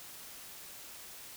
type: silence
effects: white hiss -49 dBFS RMS until 1.36 s